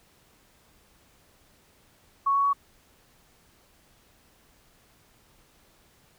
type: tone with pitch steps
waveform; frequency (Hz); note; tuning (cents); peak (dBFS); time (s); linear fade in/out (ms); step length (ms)
sine; 1108.7 / 1116.4 / 1124.2; C#6 / C#6 / C#6; 0 / +12 / +24; -20; 2.26-2.533; 10; 91
effects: pink hiss -61 dBFS RMS until 6.18 s